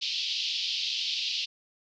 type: band-pass noise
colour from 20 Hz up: pink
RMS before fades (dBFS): -31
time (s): 0.01-1.46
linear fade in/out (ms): 20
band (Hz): 2800 to 5100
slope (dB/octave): 48
effects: none